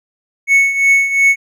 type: tone with tremolo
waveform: triangle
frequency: 2210 Hz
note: C#7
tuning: 6 cents flat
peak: -4 dBFS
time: 0.47-1.36 s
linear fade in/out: 50 ms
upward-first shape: triangle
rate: 2.8 Hz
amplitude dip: 75%
effects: none